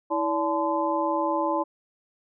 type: tone cluster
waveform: sine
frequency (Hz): 325.6 / 574 / 867 / 1024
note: E4 / D5 / A5 / C6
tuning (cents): -21 / -40 / -26 / -38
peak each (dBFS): -28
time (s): 0.1-1.64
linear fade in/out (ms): 20
effects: none